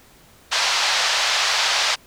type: band-pass noise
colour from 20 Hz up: white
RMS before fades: -20 dBFS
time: 0.51-1.96 s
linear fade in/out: 20 ms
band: 630 to 5400 Hz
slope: 24 dB/octave
effects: pink hiss -51 dBFS RMS until 2.06 s